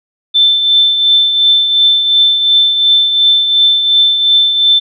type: tone with tremolo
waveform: sine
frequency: 3540 Hz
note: A7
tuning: 10 cents sharp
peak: -4 dBFS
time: 0.34-4.8 s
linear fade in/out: 20 ms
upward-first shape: triangle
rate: 2.8 Hz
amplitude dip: 55%
effects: none